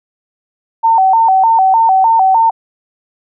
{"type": "tone with vibrato", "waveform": "sine", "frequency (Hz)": 831, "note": "G#5", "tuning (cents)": 1, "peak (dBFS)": -6, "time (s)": [0.83, 2.51], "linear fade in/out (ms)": 20, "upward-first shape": "square", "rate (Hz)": 3.3, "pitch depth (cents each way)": 150, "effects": []}